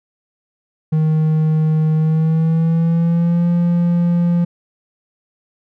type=tone with pitch glide; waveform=triangle; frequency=156.6 to 172.76 Hz; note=D#3 to F3; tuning=+11 to -18 cents; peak=-10 dBFS; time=0.92-4.45 s; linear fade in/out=10 ms; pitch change=+171 cents; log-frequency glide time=1.95-3.48 s; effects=none